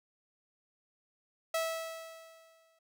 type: tone with exponential decay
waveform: sawtooth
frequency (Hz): 652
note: E5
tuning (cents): -19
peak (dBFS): -25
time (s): 1.54-2.79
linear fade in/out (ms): 5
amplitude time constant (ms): 270
effects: none